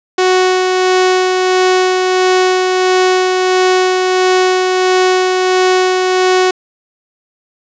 sawtooth tone with tremolo, 369.8 Hz, F#4, 1 cent flat, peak -4 dBFS, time 0.18-6.51 s, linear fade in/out 5 ms, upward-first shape sine, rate 1.5 Hz, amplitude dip 30%, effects resampled to 16000 Hz + 7-bit

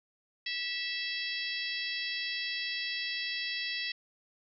harmonic tone with a mistuned harmonic, 659.3 Hz, E5, in tune, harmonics 3 / 4 / 5 / 6 / 7 / 8, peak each -38 / -39 / -40 / -41 / -41 / -42 dBFS, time 0.46-3.92 s, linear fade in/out 5 ms, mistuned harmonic 3, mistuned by -17 cents, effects none

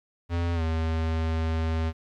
square tone with pitch glide, 85.5 to 80.75 Hz, F2 to E2, -36 to -35 cents, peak -25 dBFS, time 0.29-1.93 s, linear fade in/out 50 ms, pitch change -99 cents, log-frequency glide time 0.54-0.62 s, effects low-pass 4000 Hz 12 dB/octave + 11-bit

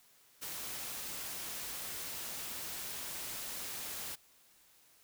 white noise, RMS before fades -42 dBFS, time 0.41-4.16 s, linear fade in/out 20 ms, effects white hiss -65 dBFS RMS until 5.03 s

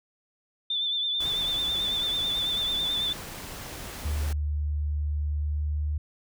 sine tone with vibrato, 3534 Hz, A7, 7 cents sharp, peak -25 dBFS, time 0.7-3.13 s, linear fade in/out 5 ms, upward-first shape sine, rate 9.1 Hz, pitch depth 39 cents each way
pink noise, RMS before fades -39 dBFS, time 1.2-4.33 s, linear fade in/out 5 ms
sine tone with pitch glide, 74.2 to 74.76 Hz, D2 to D2, +18 to +31 cents, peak -25 dBFS, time 4.05-5.98 s, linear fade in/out 5 ms, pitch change +13 cents, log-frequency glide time 5.35-5.71 s
effects none

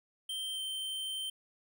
square tone with pitch glide, 3136 to 3114 Hz, G7 to G7, 0 to -12 cents, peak -36 dBFS, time 0.29-1.3 s, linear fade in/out 5 ms, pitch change -12 cents, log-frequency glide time 0.53-0.59 s, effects none

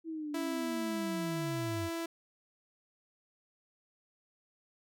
sine linear sweep, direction down, 330 to 87.31 Hz, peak -36 dBFS, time 0.04-1.9 s, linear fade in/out 50 ms
sawtooth tone with pitch glide, 329.6 to 332.5 Hz, E4 to E4, 0 to +15 cents, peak -31 dBFS, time 0.34-2.06 s, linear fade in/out 5 ms, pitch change +15 cents, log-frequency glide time 1.15-1.53 s
effects none

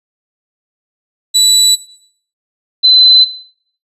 30% pulse / sine tone pair in turn, 3951 / 4039 Hz, B7 / B7, 0 / +38 cents, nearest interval unison, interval 38 cents, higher second, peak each -3 dBFS, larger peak neither, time 1.34-1.76 / 2.83-3.25 s, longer neither, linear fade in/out 20 ms, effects noise-tail reverb RT60 0.6 s tail -17 dB re dry + resampled to 32000 Hz

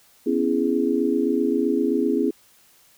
sine chord, C# minor seventh, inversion third, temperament just, 249.5 / 277.2 / 332.6 / 415.8 Hz, B3 / C#4 / E4 / G#4, +18 / 0 / +16 / +2 cents, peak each -24 dBFS, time 0.26-2.31 s, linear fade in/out 10 ms, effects white hiss -56 dBFS RMS until 2.97 s

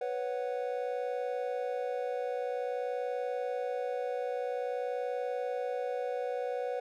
triangle chord, B suspended second, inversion none, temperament equal, 493.9 / 554.4 / 740 Hz, B4 / C#5 / F#5, 0 / 0 / 0 cents, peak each -32 / -36 / -37 dBFS, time 0.01-6.8 s, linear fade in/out 5 ms, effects none

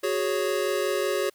square chord, F# suspended second, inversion none, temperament equal, 370 / 415.3 / 554.4 Hz, F#4 / G#4 / C#5, 0 / 0 / 0 cents, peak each -29 dBFS, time 0.03-1.3 s, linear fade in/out 10 ms, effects white hiss -63 dBFS RMS until 1.34 s

